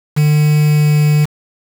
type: tone with quantisation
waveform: triangle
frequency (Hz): 150.1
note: D3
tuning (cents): +38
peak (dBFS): -6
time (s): 0.16-1.26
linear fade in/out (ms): 20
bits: 4
effects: none